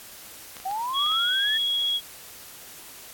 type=clicks; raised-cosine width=0.2 ms; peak=-23 dBFS; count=5; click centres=0.568 / 0.601 / 0.713 / 1.063 / 1.119 s
type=linear sweep; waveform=sine; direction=up; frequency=740 to 1802 Hz; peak=-26 dBFS; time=0.65-1.58 s; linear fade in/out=10 ms
type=tone with vibrato; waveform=sine; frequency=3322 Hz; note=G#7; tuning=in tune; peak=-22 dBFS; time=0.93-2.01 s; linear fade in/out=50 ms; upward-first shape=triangle; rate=15 Hz; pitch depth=11 cents each way
effects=white hiss -44 dBFS RMS until 3.13 s + AAC 64 kbps